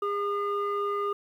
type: tone pair together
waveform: sine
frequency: 406.9 / 1217 Hz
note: G#4 / D#6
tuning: -35 / -39 cents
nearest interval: octave + perfect fifth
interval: 1896 cents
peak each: -27 dBFS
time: 0.02-1.13 s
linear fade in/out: 5 ms
effects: tanh soft clip ceiling -23 dBFS + 10-bit

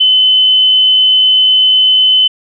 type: tone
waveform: sine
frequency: 3036 Hz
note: F#7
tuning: 44 cents sharp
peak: -5 dBFS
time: 0-2.28 s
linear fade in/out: 10 ms
effects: none

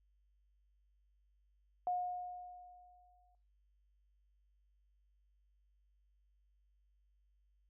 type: tone with exponential decay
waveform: sine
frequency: 720 Hz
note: F#5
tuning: 47 cents flat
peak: -32 dBFS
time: 1.87-3.35 s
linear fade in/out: 1 ms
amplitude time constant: 320 ms
effects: noise-tail reverb RT60 0.4 s tail -22 dB re dry + added 50 Hz sine -70 dBFS peak until 7.69 s

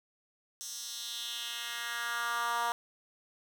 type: tone with high-pass filter sweep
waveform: 10% pulse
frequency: 235.8 Hz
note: A#3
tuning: 20 cents sharp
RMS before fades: -36 dBFS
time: 0.61-2.72 s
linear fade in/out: 0 ms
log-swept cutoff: 6100 to 870 Hz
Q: 2.2
effects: none

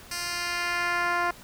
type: tone with band-pass filter sweep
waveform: 10% pulse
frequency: 349.2 Hz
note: F4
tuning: in tune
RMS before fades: -28 dBFS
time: 0.11-1.31 s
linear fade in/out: 5 ms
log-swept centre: 6600 to 970 Hz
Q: 0.86
effects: pink hiss -48 dBFS RMS until 1.43 s

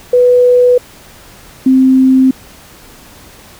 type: tone pair in turn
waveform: sine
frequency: 493.9 / 261.6 Hz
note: B4 / C4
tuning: 0 / 0 cents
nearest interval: major seventh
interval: 1100 cents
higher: first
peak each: -4 dBFS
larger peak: neither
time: 0.13-0.78 / 1.66-2.31 s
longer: neither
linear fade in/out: 5 ms
effects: pink hiss -38 dBFS RMS until 3.59 s

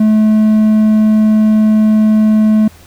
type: tone with hard clipping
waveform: triangle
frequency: 215.7 Hz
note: A3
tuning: 34 cents flat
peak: -7 dBFS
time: 0-2.68 s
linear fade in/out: 5 ms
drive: 6 dB
effects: added 83 Hz sine -41 dBFS peak until 2.86 s + pink hiss -42 dBFS RMS until 2.86 s

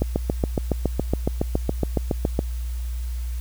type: click train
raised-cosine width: 2 ms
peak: -7 dBFS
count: 18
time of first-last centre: 0.02-2.391 s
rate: 7.17 Hz
effects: added 60 Hz sine -25 dBFS peak until 3.4 s + white hiss -47 dBFS RMS until 3.4 s

